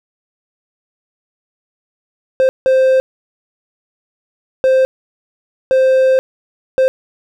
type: tone bursts at uneven times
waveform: triangle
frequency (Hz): 523.3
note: C5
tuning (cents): 0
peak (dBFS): -6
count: 5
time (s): 2.4-2.49 / 2.66-3 / 4.64-4.85 / 5.71-6.19 / 6.78-6.88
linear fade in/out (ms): 0
effects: none